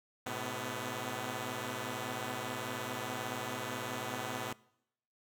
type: tone cluster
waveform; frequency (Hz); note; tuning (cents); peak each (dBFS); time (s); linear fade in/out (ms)
5% pulse; 108.8 / 127.1 / 249.3; A2 / C3 / B3; -19 / -50 / +16; -30; 0.26-4.53; 5
effects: noise-tail reverb RT60 0.8 s tail -23 dB re dry

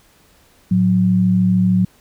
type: tone pair together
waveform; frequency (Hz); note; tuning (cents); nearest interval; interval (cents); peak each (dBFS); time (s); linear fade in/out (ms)
sine; 110 / 183.3; A2 / F#3; 0 / -16; major sixth; 884; -19 / -12; 0.71-1.85; 5
effects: pink hiss -53 dBFS RMS until 2 s

